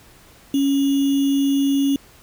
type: tone with sample-and-hold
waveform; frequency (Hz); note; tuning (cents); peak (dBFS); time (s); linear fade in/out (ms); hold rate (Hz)
sine; 277.2; C#4; 0; -15; 0.54-1.96; 2; 3150
effects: pink hiss -49 dBFS RMS until 2.22 s